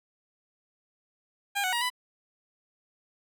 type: tone with pitch steps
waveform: 15% pulse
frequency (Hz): 805 / 741 / 950 / 995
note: G5 / F#5 / A#5 / B5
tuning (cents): +46 / +2 / +33 / +13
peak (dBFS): -20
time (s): 1.55-1.902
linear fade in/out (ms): 20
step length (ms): 88
effects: none